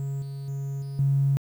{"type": "tone with level steps", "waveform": "triangle", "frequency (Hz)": 138.2, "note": "C#3", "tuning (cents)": -5, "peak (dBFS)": [-25, -30, -26, -29, -15], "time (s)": [0, 1.37], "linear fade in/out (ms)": 0, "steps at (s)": [0.22, 0.48, 0.82, 0.99], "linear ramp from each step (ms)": 2, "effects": ["tanh soft clip ceiling -17 dBFS", "9-bit"]}